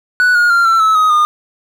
triangle tone with pitch steps, 1480 / 1432.9 / 1387.3 / 1343.1 / 1300.4 / 1259 / 1218.9 Hz, F#6 / F6 / F6 / E6 / E6 / D#6 / D#6, 0 / +44 / -12 / +32 / -24 / +20 / -36 cents, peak -6 dBFS, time 0.2-1.25 s, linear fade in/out 0 ms, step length 150 ms, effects 7-bit

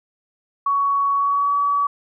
sine tone with pitch glide, 1120 to 1140.2 Hz, C#6 to C#6, +18 to +48 cents, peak -16 dBFS, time 0.66-1.87 s, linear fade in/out 5 ms, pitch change +30 cents, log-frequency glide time 1.15-1.56 s, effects none

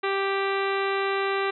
harmonic tone with a mistuned harmonic, 392 Hz, G4, in tune, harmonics 1 / 2 / 3 / 4 / 5 / 6 / 7 / 8 / 9 / 10, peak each -26 / -32 / -30 / -34 / -34 / -36 / -38 / -44 / -43 / -41 dBFS, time 0.03-1.51 s, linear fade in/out 10 ms, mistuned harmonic 8, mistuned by -16 cents, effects none

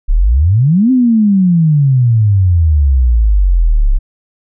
sine exponential two-way sweep, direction up then down, 32.44 to 263.7 to 32.44 Hz, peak -6 dBFS, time 0.08-3.99 s, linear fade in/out 20 ms, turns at 0.91 s, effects none

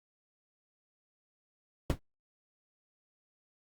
brown noise with exponential decay, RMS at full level -23 dBFS, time 1.9-1.99 s, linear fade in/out 0 ms, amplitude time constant 19 ms, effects Opus 48 kbps

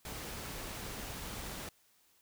pink noise, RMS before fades -43 dBFS, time 0.05-1.69 s, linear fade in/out 2 ms, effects white hiss -69 dBFS RMS until 2.21 s

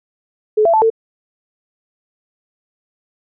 sine tone with pitch steps, 427.9 / 671 / 876 / 449.7 Hz, A4 / E5 / A5 / A4, -48 / +31 / -8 / +38 cents, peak -9 dBFS, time 0.57-0.902 s, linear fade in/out 10 ms, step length 83 ms, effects none

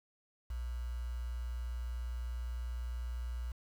sine tone with quantisation, 60.1 Hz, B1, 46 cents flat, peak -36 dBFS, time 0.5-3.52 s, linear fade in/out 5 ms, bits 9, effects none

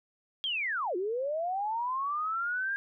sine linear two-way sweep, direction down then up, 3302 to 344.2 to 1625 Hz, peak -29 dBFS, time 0.44-2.76 s, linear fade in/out 0 ms, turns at 0.96 s, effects none

